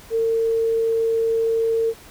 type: tone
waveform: sine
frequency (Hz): 453.6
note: A#4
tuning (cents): -47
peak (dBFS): -17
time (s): 0.1-1.94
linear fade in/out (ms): 50
effects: pink hiss -45 dBFS RMS until 2.1 s